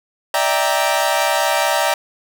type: chord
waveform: sawtooth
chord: E half-diminished seventh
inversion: third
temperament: equal with one note detuned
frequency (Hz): 587.3 / 652.1 / 784 / 932.3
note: D5 / E5 / G5 / Bb5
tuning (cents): 0 / -19 / 0 / 0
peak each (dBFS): -17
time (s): 0.34-1.94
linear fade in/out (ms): 2
effects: none